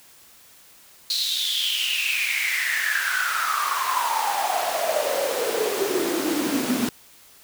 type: noise with high-pass filter sweep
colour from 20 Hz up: pink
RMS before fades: -24 dBFS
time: 1.1-6.89 s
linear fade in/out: 2 ms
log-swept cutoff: 4200 to 230 Hz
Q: 9.2
effects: white hiss -51 dBFS RMS until 7.43 s